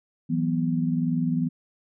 sine chord, E suspended second, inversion none, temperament equal, 164.81 / 185 / 246.9 Hz, E3 / F#3 / B3, 0 / 0 / 0 cents, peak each -25 / -30 / -25 dBFS, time 0.29-1.49 s, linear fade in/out 20 ms, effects none

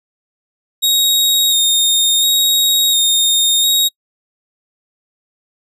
sawtooth tone with vibrato, 3729 Hz, A#7, in tune, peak -8 dBFS, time 0.82-3.89 s, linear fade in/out 20 ms, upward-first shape square, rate 0.71 Hz, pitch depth 22 cents each way, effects noise-tail reverb RT60 0.1 s tail -25 dB re dry

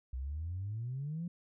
sine exponential sweep, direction up, 61.5 to 177.9 Hz, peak -35 dBFS, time 0.13-1.28 s, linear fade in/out 5 ms, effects tanh soft clip ceiling -31 dBFS

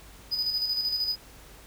triangle tone with tremolo, 4978 Hz, D#8, in tune, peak -23 dBFS, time 0.31-1.16 s, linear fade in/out 20 ms, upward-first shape square, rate 13 Hz, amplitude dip 45%, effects added 50 Hz sine -53 dBFS peak until 1.66 s + pink hiss -51 dBFS RMS until 1.66 s

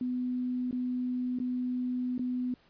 sine tone with dropouts, 250 Hz, B3, 21 cents sharp, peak -29 dBFS, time 0.01-2.54 s, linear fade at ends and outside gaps 2 ms, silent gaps 0.711-0.727 / 1.388-1.4 / 2.18-2.193 s, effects pink hiss -64 dBFS RMS until 2.69 s + resampled to 11025 Hz

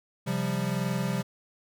square chord, C suspended fourth, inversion none, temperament equal with one note detuned, 133.25 / 174.61 / 196 Hz, C3 / F3 / G3, +32 / 0 / 0 cents, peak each -32 dBFS, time 0.26-1.23 s, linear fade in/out 20 ms, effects none

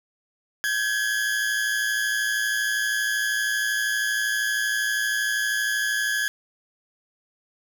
40% pulse tone pair together, 1568 / 1680.7 Hz, G6 / G#6, 0 / +20 cents, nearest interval minor second, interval 120 cents, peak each -27 / -23 dBFS, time 0.64-6.28 s, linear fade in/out 0 ms, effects 9-bit

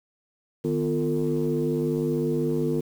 sine tone cluster, 153.6 / 249.2 / 348.5 / 449.3 Hz, D#3 / B3 / F4 / A4, -22 / +16 / -4 / +36 cents, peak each -27 dBFS, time 0.64-2.81 s, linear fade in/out 10 ms, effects tanh soft clip ceiling -15 dBFS + 8-bit

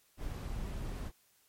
brown noise, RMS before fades -39 dBFS, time 0.17-1.12 s, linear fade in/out 50 ms, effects white hiss -69 dBFS RMS until 1.48 s + MP3 64 kbps

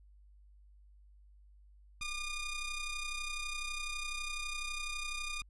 sawtooth ring-modulated tone, 1214 Hz, D#6, 43 cents flat, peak -30 dBFS, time 2.01-5.42 s, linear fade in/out 2 ms, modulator 1230 Hz, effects added 50 Hz sine -57 dBFS peak until 5.49 s + resampled to 24000 Hz

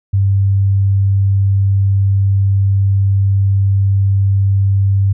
sine tone, 98.2 Hz, G2, 4 cents sharp, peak -9 dBFS, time 0.13-5.13 s, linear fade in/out 10 ms, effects none

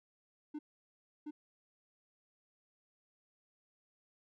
triangle tone with echo, 300 Hz, D4, 37 cents sharp, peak -37 dBFS, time 0.54-0.59 s, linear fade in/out 10 ms, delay 720 ms, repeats 1, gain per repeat -2 dB, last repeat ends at 1.31 s, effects none

